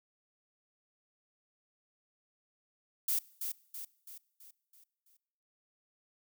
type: noise with echo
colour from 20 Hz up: violet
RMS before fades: -31 dBFS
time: 3.08-3.19 s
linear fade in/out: 5 ms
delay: 330 ms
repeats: 6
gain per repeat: -6 dB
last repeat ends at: 5.17 s
effects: noise-tail reverb RT60 1.0 s tail -23 dB re dry